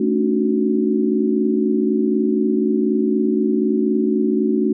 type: chord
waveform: sine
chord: D major seventh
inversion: second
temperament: equal with one note detuned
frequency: 220 / 277.2 / 301.2 / 370 Hz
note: A3 / C#4 / D4 / F#4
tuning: 0 / 0 / +44 / 0 cents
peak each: -19 / -22 / -22 / -20 dBFS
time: 0-4.73 s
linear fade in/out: 5 ms
effects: none